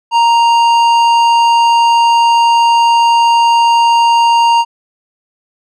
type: tone with tanh clipping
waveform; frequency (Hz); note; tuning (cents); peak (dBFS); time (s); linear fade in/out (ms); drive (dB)
triangle; 932.3; A#5; 0; -8; 0.11-4.65; 50; 16
effects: none